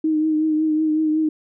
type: tone with vibrato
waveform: sine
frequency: 311.1 Hz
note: D#4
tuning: in tune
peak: -16 dBFS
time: 0.04-1.29 s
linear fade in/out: 5 ms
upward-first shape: triangle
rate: 5.4 Hz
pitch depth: 35 cents each way
effects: none